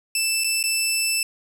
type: tone with dropouts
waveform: 15% pulse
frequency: 2647 Hz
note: E7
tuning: 7 cents sharp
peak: -13 dBFS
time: 0.15-1.23 s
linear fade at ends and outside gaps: 2 ms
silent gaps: 0.438-0.443 / 0.629-0.638 s
effects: none